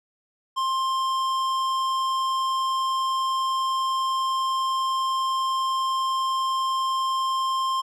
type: tone with tanh clipping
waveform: sine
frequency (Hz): 1055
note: C6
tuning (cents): +14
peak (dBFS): -24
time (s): 0.56-7.82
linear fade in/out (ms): 20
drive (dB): 14
effects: none